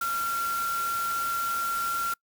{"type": "tone in noise", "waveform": "sine", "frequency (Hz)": 1373, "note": "F6", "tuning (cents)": -30, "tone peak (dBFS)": -26, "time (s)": [0.01, 2.14], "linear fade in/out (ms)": 5, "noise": "white", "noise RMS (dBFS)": -37, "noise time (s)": [0.01, 2.14], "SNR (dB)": 8, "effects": ["noise-tail reverb RT60 0.1 s tail -26 dB re dry"]}